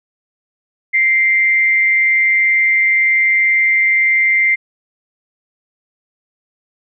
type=tone with amplitude modulation; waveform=sine; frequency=2093 Hz; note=C7; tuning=in tune; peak=-8 dBFS; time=0.93-4.56 s; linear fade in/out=20 ms; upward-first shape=sine; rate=202 Hz; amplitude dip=40%; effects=none